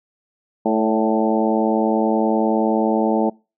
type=harmonic tone with a mistuned harmonic; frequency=110 Hz; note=A2; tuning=in tune; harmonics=2 / 3 / 4 / 5 / 6 / 7 / 8; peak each=-20 / -22 / -23 / -24 / -25 / -25 / -26 dBFS; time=0.65-3.3 s; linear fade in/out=10 ms; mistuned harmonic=5; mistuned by=+34 cents; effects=noise-tail reverb RT60 0.3 s tail -25 dB re dry